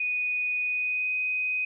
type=tone with pitch glide; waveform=sine; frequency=2480 to 2504 Hz; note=D#7 to D#7; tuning=-6 to +10 cents; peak=-25 dBFS; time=0-1.65 s; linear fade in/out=5 ms; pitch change=+16 cents; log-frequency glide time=0.63-1.14 s; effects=none